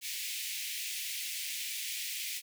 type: high-pass noise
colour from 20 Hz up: pink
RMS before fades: -38 dBFS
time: 0.01-2.42 s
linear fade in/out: 50 ms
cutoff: 2100 Hz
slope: 48 dB/octave
effects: none